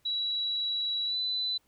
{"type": "tone with pitch glide", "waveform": "sine", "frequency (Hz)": [3908, 3999], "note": ["B7", "B7"], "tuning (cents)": [-19, 21], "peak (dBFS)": -28, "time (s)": [0.05, 1.58], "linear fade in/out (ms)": 10, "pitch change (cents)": 40, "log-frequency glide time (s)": [1.06, 1.17], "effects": ["pink hiss -70 dBFS RMS until 1.67 s"]}